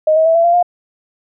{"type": "tone with pitch steps", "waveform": "sine", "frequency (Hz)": [622.3, 638.3, 654.7, 671.6, 688.9, 706.6], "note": ["D#5", "D#5", "E5", "E5", "F5", "F5"], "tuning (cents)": [0, 44, -12, 32, -24, 20], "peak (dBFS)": -8, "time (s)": [0.07, 0.628], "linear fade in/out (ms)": 5, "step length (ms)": 93, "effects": []}